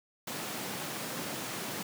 pink high-pass noise, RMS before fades -38 dBFS, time 0.27-1.83 s, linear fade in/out 5 ms, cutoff 140 Hz, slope 24 dB/octave, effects none

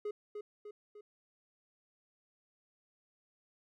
triangle tone with echo, 417.8 Hz, G#4, 10 cents sharp, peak -33 dBFS, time 0.05-0.11 s, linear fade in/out 5 ms, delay 300 ms, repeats 3, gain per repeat -5 dB, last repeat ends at 1.01 s, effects none

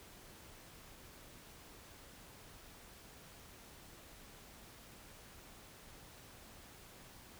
silence, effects pink hiss -57 dBFS RMS until 7.39 s

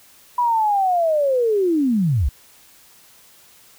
sine linear sweep, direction down, 987 to 54.1 Hz, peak -15 dBFS, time 0.38-2.29 s, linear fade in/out 5 ms, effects white hiss -50 dBFS RMS until 3.78 s

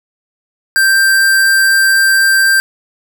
square tone, 1574 Hz, G6, 7 cents sharp, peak -8 dBFS, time 0.76-2.6 s, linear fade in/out 0 ms, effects 8-bit

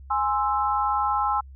sine chord, Ab augmented, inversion none, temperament equal, 830.6 / 1046.5 / 1318.5 Hz, Ab5 / C6 / E6, 0 / 0 / 0 cents, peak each -24 / -26 / -26 dBFS, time 0.1-1.41 s, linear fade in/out 10 ms, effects added 67 Hz sine -41 dBFS peak until 1.55 s

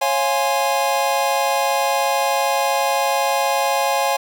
square chord, Db major seventh, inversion none, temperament equal with one note detuned, 549.3 / 698.5 / 830.6 / 1046.5 Hz, Db5 / F5 / Ab5 / C6, -16 / 0 / 0 / 0 cents, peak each -23 / -24 / -21 / -26 dBFS, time 0.01-4.17 s, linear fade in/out 10 ms, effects none

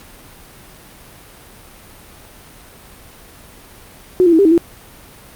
sine tone with pitch steps, 365.5 / 341.3 / 322.6 / 397.8 / 320.4 / 338.1 Hz, F#4 / F4 / E4 / G4 / E4 / E4, -21 / -40 / -37 / +25 / -49 / +44 cents, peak -7 dBFS, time 4.2-4.578 s, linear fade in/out 0 ms, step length 63 ms, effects pink hiss -41 dBFS RMS until 5.35 s + Opus 48 kbps

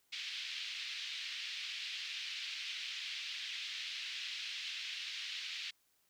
pink band-pass noise, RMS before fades -43 dBFS, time 0.12-5.71 s, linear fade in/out 10 ms, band 2400 to 4400 Hz, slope 24 dB/octave, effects white hiss -75 dBFS RMS until 6.09 s

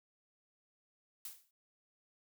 blue noise with exponential decay, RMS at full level -42 dBFS, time 1.25-1.51 s, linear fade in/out 2 ms, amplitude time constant 55 ms, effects none

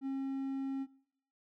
triangle tone, 270 Hz, C#4, 45 cents flat, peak -32 dBFS, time 0.01-0.87 s, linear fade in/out 50 ms, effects noise-tail reverb RT60 0.6 s tail -20 dB re dry

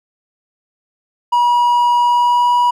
triangle tone with pitch glide, 964 to 971.3 Hz, B5 to B5, -42 to -29 cents, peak -8 dBFS, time 1.32-2.71 s, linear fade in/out 10 ms, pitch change +13 cents, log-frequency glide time 2.02-2.52 s, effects none

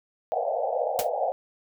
white band-pass noise, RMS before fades -27 dBFS, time 0.32-1.32 s, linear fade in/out 0 ms, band 480 to 800 Hz, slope 96 dB/octave
white noise with exponential decay, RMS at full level -26 dBFS, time 0.99-1.09 s, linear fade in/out 0 ms, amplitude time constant 21 ms
effects none

